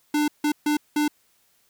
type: tone bursts at uneven times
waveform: square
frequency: 298 Hz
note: D4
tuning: 25 cents sharp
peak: -20 dBFS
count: 4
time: 0.14-0.28 / 0.44-0.52 / 0.66-0.77 / 0.96-1.08 s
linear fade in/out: 5 ms
effects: white hiss -64 dBFS RMS until 1.69 s